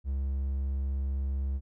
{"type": "tone", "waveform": "triangle", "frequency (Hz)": 67.9, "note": "C#2", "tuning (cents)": -35, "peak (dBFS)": -26, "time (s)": [0.04, 1.61], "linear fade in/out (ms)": 50, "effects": []}